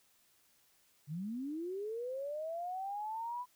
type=linear sweep; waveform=sine; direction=up; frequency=138.59 to 1000 Hz; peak=-37 dBFS; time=1.07-3.46 s; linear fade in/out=50 ms; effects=white hiss -70 dBFS RMS until 3.55 s